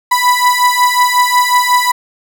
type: beating tone pair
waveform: 35% pulse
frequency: 986 / 991.5 Hz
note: B5 / B5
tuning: -3 / +7 cents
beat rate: 5.5 Hz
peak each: -10 dBFS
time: 0.11-1.92 s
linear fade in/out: 10 ms
effects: none